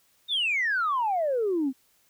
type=exponential sweep; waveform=sine; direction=down; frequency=3729 to 251 Hz; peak=-22 dBFS; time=0.28-1.73 s; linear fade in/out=50 ms; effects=tanh soft clip ceiling -19 dBFS + white hiss -65 dBFS RMS until 2.09 s